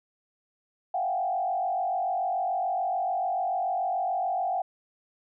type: tone with frequency modulation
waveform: sine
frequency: 740 Hz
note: F#5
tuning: in tune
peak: -25 dBFS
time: 0.94-4.62 s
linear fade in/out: 5 ms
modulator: 46.9 Hz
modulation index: 1.2
effects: none